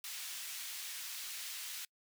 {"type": "high-pass noise", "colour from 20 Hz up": "pink", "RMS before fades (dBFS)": -44, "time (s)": [0.04, 1.85], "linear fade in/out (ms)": 2, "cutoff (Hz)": 2600, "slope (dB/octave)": 12, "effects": ["noise-tail reverb RT60 0.1 s tail -26 dB re dry"]}